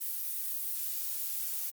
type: noise with high-pass filter sweep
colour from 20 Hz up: violet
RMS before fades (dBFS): -35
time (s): 0-1.71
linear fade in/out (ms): 20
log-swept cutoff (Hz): 270 to 710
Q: 2.3
effects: Opus 32 kbps